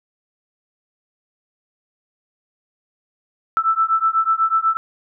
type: beating tone pair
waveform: sine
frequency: 1318.5 / 1326.6 Hz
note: E6 / E6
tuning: 0 / +11 cents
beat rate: 8.1 Hz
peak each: -18 / -18 dBFS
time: 3.57-4.77 s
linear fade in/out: 0 ms
effects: none